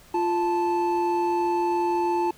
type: tone pair together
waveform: triangle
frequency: 348 / 877 Hz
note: F4 / A5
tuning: -6 / -6 cents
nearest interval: octave + major third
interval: 1600 cents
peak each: -22 dBFS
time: 0.14-2.31 s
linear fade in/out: 5 ms
effects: pink hiss -52 dBFS RMS until 2.37 s